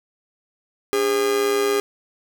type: tone with amplitude modulation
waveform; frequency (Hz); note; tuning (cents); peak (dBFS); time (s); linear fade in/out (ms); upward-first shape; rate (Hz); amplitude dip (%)
45% pulse; 406.4; G#4; -38; -15; 0.93-1.8; 0; sine; 117; 60
effects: none